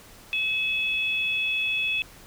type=tone pair together; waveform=sine; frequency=2573 / 3407 Hz; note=E7 / G#7; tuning=-43 / +44 cents; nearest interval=perfect fourth; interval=487 cents; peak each=-24 / -30 dBFS; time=0.33-2.02 s; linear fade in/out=0 ms; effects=pink hiss -49 dBFS RMS until 2.26 s